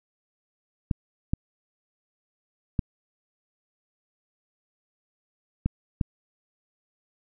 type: clicks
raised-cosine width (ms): 5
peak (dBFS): -11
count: 5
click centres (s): 0.912 / 1.335 / 2.792 / 5.66 / 6.012
effects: none